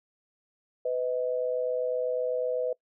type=tone pair together; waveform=sine; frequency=502.1 / 630 Hz; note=B4 / D#5; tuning=+29 / +21 cents; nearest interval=major third; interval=392 cents; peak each=-27 / -32 dBFS; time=0.85-2.73 s; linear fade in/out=5 ms; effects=noise-tail reverb RT60 0.1 s tail -23 dB re dry

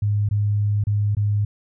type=tone with dropouts; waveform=sine; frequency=103.5 Hz; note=G#2; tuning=5 cents flat; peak=-17 dBFS; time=0.02-1.45 s; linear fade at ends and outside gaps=5 ms; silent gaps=0.289-0.31 / 0.839-0.869 / 1.15-1.168 s; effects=none

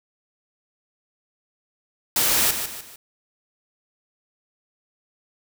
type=noise with echo; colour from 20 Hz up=white; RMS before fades=-20 dBFS; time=2.16-2.51 s; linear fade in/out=2 ms; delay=150 ms; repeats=3; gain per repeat=-8 dB; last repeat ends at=2.96 s; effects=none

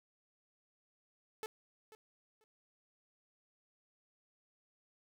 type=tone with echo; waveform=sawtooth; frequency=435.6 Hz; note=A4; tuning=17 cents flat; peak=-36 dBFS; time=1.43-1.46 s; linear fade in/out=0 ms; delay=490 ms; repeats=2; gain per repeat=-15 dB; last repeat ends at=2.44 s; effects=none

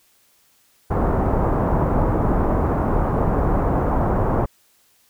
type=low-pass noise; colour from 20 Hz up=pink; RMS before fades=-19 dBFS; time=0.9-4.46 s; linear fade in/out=10 ms; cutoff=1100 Hz; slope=24 dB/octave; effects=white hiss -59 dBFS RMS until 5.09 s

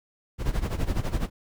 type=noise with tremolo; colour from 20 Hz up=brown; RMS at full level=-23 dBFS; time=0.38-1.3 s; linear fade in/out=50 ms; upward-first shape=sine; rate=12 Hz; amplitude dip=80%; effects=none

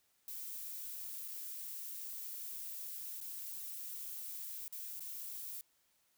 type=noise with dropouts; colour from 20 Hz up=violet; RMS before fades=-45 dBFS; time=0.28-5.61 s; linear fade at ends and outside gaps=1 ms; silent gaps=1.279-1.283 / 3.204-3.212 / 4.68-4.725 / 4.996-5.005 s; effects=white hiss -75 dBFS RMS until 6.17 s

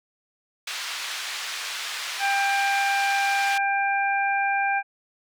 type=band-pass noise; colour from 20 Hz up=white; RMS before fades=-32 dBFS; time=0.67-3.58 s; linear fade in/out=5 ms; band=1200 to 4200 Hz; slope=12 dB/octave
type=harmonic tone; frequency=794 Hz; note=G5; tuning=22 cents sharp; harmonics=1 / 2 / 3; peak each=-23 / -26 / -28 dBFS; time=2.19-4.83 s; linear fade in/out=50 ms
effects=none

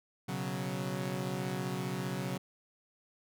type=chord; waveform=sawtooth; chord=B suspended second; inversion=none; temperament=equal; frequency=123.47 / 138.59 / 185 Hz; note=B2 / C#3 / F#3; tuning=0 / 0 / 0 cents; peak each=-37 / -34 / -33 dBFS; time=0.28-2.38 s; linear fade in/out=10 ms; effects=none

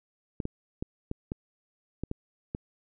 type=clicks; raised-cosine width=3 ms; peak=-19 dBFS; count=8; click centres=0.402 / 0.454 / 0.825 / 1.114 / 1.319 / 2.036 / 2.114 / 2.549 s; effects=none

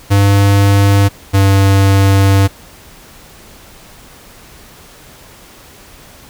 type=tone pair in turn; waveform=square; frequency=99.8 / 97.8 Hz; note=G2 / G2; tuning=+32 / -4 cents; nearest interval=unison; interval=36 cents; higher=first; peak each=-7 dBFS; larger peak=neither; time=0.1-1.09 / 1.33-2.48 s; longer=second; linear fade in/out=20 ms; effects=pink hiss -39 dBFS RMS until 6.29 s

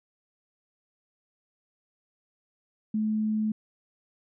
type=tone; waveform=sine; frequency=215.8 Hz; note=A3; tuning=33 cents flat; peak=-24 dBFS; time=2.94-3.52 s; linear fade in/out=5 ms; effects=none

